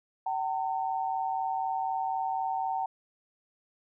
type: tone pair together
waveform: sine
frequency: 764 / 908 Hz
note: G5 / A#5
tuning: -45 / -46 cents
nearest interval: minor third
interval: 299 cents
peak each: -30 / -32 dBFS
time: 0.26-2.86 s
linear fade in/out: 5 ms
effects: none